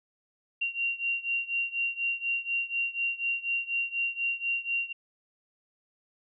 sine beating tone pair, 2759 / 2763.1 Hz, F7 / F7, -22 / -19 cents, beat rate 4.1 Hz, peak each -30 / -32 dBFS, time 0.61-4.93 s, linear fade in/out 10 ms, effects none

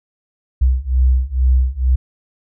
sine beating tone pair, 62.8 / 65 Hz, B1 / C2, +30 / -11 cents, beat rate 2.2 Hz, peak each -15 / -14 dBFS, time 0.61-1.96 s, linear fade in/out 10 ms, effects none

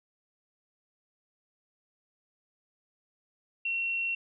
sine tone, 2726 Hz, F7, 43 cents flat, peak -28 dBFS, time 3.65-4.15 s, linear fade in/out 5 ms, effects none

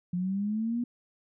sine linear sweep, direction up, 174.3 to 243.7 Hz, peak -27 dBFS, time 0.13-0.84 s, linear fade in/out 5 ms, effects none

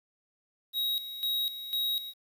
square tone with tremolo, 3809 Hz, A#7, 37 cents sharp, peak -28 dBFS, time 0.73-2.14 s, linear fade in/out 50 ms, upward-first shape square, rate 2 Hz, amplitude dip 70%, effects 10-bit

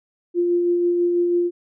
sine tone with tremolo, 349.2 Hz, F4, in tune, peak -15 dBFS, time 0.34-1.51 s, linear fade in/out 50 ms, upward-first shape sine, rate 6.1 Hz, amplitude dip 25%, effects none

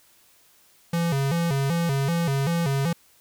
square tone with vibrato, 152.5 Hz, D#3, 34 cents flat, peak -22 dBFS, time 0.93-2.93 s, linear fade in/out 5 ms, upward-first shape square, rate 2.6 Hz, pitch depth 180 cents each way, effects white hiss -58 dBFS RMS until 3.2 s

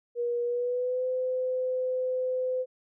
sine tone with pitch glide, 478.7 to 510.1 Hz, A#4 to C5, +46 to -44 cents, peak -26 dBFS, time 0.15-2.66 s, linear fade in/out 50 ms, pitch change +110 cents, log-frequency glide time 0.43-1.06 s, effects none

